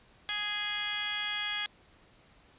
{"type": "harmonic tone", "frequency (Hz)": 415.3, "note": "G#4", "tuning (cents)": 0, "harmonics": [2, 3, 4, 5, 6, 7, 8], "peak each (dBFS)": [-46, -45, -38, -39, -42, -43, -34], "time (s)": [0.29, 1.66], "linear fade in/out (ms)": 0, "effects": ["pink hiss -61 dBFS RMS until 2.58 s", "resampled to 8000 Hz"]}